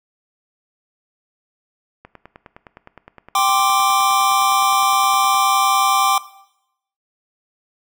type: click train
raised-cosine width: 0.5 ms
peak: -23 dBFS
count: 33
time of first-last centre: 2.05-5.346 s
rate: 9.71 Hz
type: chord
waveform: square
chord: G suspended fourth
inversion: none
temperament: just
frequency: 784 / 1045.3 / 1176 Hz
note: G5 / C6 / D6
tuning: 0 / -2 / +2 cents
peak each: -19 / -21 / -18 dBFS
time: 3.35-6.18 s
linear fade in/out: 2 ms
effects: noise-tail reverb RT60 0.8 s tail -17 dB re dry